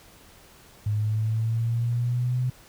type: linear sweep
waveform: sine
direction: up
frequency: 104.4 to 127.2 Hz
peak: -22 dBFS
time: 0.86-2.5 s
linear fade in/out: 5 ms
effects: pink hiss -52 dBFS RMS until 2.68 s

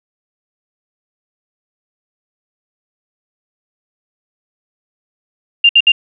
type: tone bursts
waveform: sine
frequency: 2794 Hz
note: F7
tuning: in tune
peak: -4 dBFS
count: 3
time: 5.64-5.92 s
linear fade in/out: 5 ms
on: 52 ms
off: 62 ms
effects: none

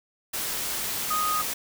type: tone in noise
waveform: sine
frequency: 1244.5 Hz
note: D#6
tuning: in tune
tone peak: -24 dBFS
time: 1.1-1.42 s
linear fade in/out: 10 ms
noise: white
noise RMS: -30 dBFS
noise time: 0.33-1.54 s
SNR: +3 dB
effects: none

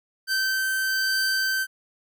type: tone pair together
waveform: 45% pulse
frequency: 1548 / 4643 Hz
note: G6 / D8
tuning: -22 / -21 cents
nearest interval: octave + perfect fifth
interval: 1901 cents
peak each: -23 / -29 dBFS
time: 0.27-1.67 s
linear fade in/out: 50 ms
effects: none

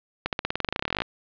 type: accelerating click train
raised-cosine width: 0.3 ms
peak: -9 dBFS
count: 22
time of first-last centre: 0.26-1.02 s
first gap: 68 ms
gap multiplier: 0.93
effects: resampled to 11025 Hz + 7-bit

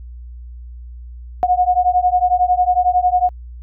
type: beating tone pair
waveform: sine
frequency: 719 / 730 Hz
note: F#5 / F#5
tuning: -50 / -24 cents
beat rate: 11 Hz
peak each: -15 dBFS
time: 1.43-3.29 s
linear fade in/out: 0 ms
effects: added 60 Hz sine -31 dBFS peak until 3.62 s

